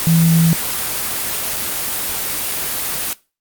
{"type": "tone in noise", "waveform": "sine", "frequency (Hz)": 164.81, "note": "E3", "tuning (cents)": 0, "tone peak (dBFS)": -10, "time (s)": [0.07, 0.53], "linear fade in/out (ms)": 0, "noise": "white", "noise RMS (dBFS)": -21, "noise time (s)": [0, 3.13], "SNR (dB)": 8, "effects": ["noise-tail reverb RT60 0.3 s tail -21 dB re dry", "Opus 24 kbps"]}